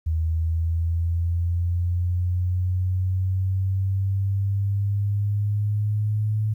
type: linear sweep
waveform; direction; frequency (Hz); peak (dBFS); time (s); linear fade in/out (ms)
sine; up; 79.9 to 107.9; -20; 0.06-6.54; 10
effects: 10-bit